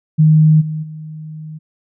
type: tone with level steps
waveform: sine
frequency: 155.6 Hz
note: D#3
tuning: in tune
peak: -6 / -19 / -27 dBFS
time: 0.18-1.59 s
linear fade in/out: 20 ms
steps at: 0.6 / 0.82 s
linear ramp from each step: 20 ms
effects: none